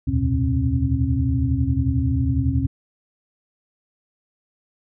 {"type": "tone cluster", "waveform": "sine", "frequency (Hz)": [73.4, 83.8, 115.6, 127.2, 268.7], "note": ["D2", "E2", "A#2", "C3", "C4"], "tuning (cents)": [0, 29, -14, -48, 46], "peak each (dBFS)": -24, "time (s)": [0.07, 2.67], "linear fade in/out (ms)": 10, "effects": []}